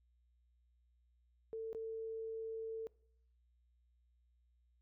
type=tone with dropouts; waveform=sine; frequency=447.1 Hz; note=A4; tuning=28 cents sharp; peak=-40 dBFS; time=1.53-2.87 s; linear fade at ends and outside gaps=0 ms; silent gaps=1.73-1.748 s; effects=noise-tail reverb RT60 0.6 s tail -22 dB re dry + added 60 Hz sine -70 dBFS peak until 4.81 s